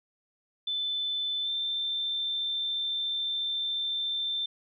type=tone with pitch glide; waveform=sine; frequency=3520 to 3563 Hz; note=A7 to A7; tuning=0 to +21 cents; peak=-28 dBFS; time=0.67-4.46 s; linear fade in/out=5 ms; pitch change=+21 cents; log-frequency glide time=1.43-1.49 s; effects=none